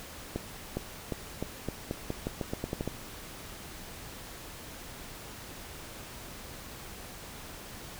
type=accelerating click train; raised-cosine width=2 ms; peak=-18 dBFS; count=14; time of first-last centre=0.36-2.876 s; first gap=410 ms; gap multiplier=0.86; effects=pink hiss -45 dBFS RMS until 7.99 s